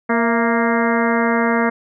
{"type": "harmonic tone with a mistuned harmonic", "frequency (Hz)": 233.1, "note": "A#3", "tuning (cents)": 0, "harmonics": [1, 2, 3, 4, 5, 6, 7, 8, 9], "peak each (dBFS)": [-18, -21, -23, -24, -25, -26, -26, -27, -28], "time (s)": [0.09, 1.7], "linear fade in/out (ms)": 10, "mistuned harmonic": 3, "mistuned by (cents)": -61, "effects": []}